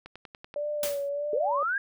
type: click train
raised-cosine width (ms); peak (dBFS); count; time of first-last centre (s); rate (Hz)
0.3; -27; 6; 0.06-0.541; 10.4
type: tone with vibrato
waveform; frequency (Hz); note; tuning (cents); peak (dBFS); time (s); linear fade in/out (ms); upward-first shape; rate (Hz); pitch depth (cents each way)
sine; 579; D5; -25; -28; 0.56-1.63; 2; sine; 1.6; 49
type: noise with exponential decay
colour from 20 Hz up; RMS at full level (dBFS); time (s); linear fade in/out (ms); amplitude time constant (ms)
white; -28; 0.83-1.09; 2; 56
type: linear sweep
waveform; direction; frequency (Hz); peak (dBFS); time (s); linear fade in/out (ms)
sine; up; 412.3 to 1661.2; -25; 1.33-1.78; 2
effects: none